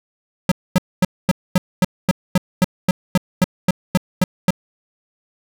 square tone bursts, 182.8 Hz, F#3, 21 cents flat, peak -11 dBFS, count 16, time 0.49-4.506 s, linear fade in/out 2 ms, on 26 ms, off 240 ms, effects none

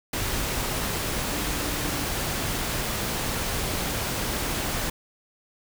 sine tone in noise, 293.7 Hz, D4, in tune, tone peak -36 dBFS, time 1.31-2.04 s, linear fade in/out 5 ms, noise pink, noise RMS -28 dBFS, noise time 0.13-4.9 s, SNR -11 dB, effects none

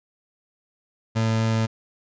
30% pulse tone, 112 Hz, A2, 31 cents sharp, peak -17 dBFS, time 1.15-1.67 s, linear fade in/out 20 ms, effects resampled to 16000 Hz

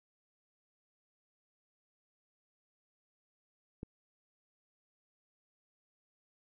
click, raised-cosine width 3 ms, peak -28 dBFS, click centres 3.831 s, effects none

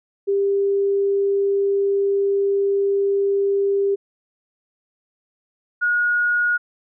sine tone pair in turn, 397.4 / 1444.3 Hz, G4 / F#6, +24 / -42 cents, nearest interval octave + minor seventh, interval 2234 cents, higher second, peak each -16 dBFS, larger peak neither, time 0.27-3.96 / 5.81-6.58 s, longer first, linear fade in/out 20 ms, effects none

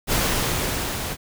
pink noise with level ramp, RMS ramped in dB -20 to -29 dBFS, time 0.07-1.17 s, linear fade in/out 50 ms, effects none

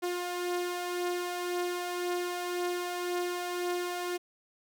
sawtooth beating tone pair, 353.2 / 355.1 Hz, F4 / F4, +20 / +29 cents, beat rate 1.9 Hz, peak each -35 / -28 dBFS, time 0.02-4.18 s, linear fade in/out 20 ms, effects none

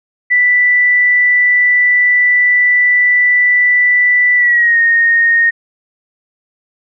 sine tone with pitch glide, 1975.5 to 1853.9 Hz, B6 to A#6, 0 to -10 cents, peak -7 dBFS, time 0.3-5.51 s, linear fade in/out 20 ms, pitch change -110 cents, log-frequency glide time 4.36-4.78 s, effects none

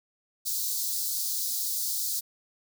white high-pass noise, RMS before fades -30 dBFS, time 0.45-2.21 s, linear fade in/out 20 ms, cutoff 4000 Hz, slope 48 dB/octave, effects none

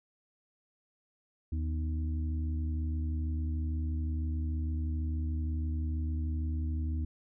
harmonic tone with a mistuned harmonic, 77.78 Hz, D#2, in tune, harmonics 1 / 2 / 3 / 4, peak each -30 / -48 / -42 / -45 dBFS, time 1.52-7.05 s, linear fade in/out 5 ms, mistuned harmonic 3, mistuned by +83 cents, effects none

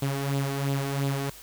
sawtooth tone with flanger, 138.59 Hz, C#3, in tune, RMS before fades -28 dBFS, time 0.02-1.3 s, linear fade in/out 5 ms, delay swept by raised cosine 0.25 to 2.75 ms, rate 2.9 Hz, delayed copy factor +0.55, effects added 50 Hz sine -54 dBFS peak until 1.42 s + white hiss -47 dBFS RMS until 1.42 s

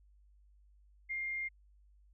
sine tone, 2115 Hz, C7, 18 cents sharp, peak -35 dBFS, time 1.09-1.49 s, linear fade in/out 20 ms, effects added 50 Hz sine -61 dBFS peak until 2.13 s

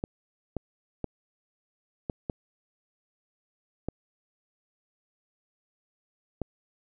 clicks, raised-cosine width 2 ms, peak -17 dBFS, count 7, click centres 0.039 / 0.567 / 1.043 / 2.098 / 2.298 / 3.886 / 6.417 s, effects none

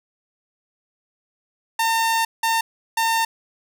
sawtooth tone bursts at uneven times, 907 Hz, A#5, 48 cents flat, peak -14 dBFS, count 3, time 1.79-2.25 / 2.43-2.61 / 2.97-3.25 s, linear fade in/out 5 ms, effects none

